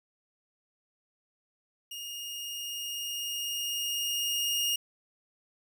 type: tone with level ramp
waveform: sawtooth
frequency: 2846 Hz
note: F7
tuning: 32 cents sharp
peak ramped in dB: -35 to -23 dBFS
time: 1.91-4.76 s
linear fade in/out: 5 ms
effects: none